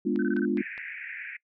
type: chord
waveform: sine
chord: G# diminished seventh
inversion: none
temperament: equal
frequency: 207.7 / 246.9 / 293.7 / 349.2 Hz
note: G#3 / B3 / D4 / F4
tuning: 0 / 0 / 0 / 0 cents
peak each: -29 dBFS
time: 0.05-0.62 s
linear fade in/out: 10 ms
type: click train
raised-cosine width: 0.3 ms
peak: -28 dBFS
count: 4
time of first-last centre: 0.16-0.779 s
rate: 4.85 Hz
type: tone bursts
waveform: sine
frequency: 1529 Hz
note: G6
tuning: 44 cents flat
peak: -33 dBFS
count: 5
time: 0.19-0.452 s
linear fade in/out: 2 ms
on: 34 ms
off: 23 ms
type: band-pass noise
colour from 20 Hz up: pink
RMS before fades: -39 dBFS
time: 0.57-1.37 s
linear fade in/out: 10 ms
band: 1600 to 2500 Hz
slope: 96 dB/octave
effects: noise-tail reverb RT60 0.1 s tail -23 dB re dry